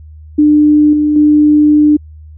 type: tone with level steps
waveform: sine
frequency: 299 Hz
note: D4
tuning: 31 cents sharp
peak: -4 / -8 / -4 dBFS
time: 0.38-1.97 s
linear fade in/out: 10 ms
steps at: 0.93 / 1.16 s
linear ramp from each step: 2 ms
effects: added 77 Hz sine -31 dBFS peak until 2.37 s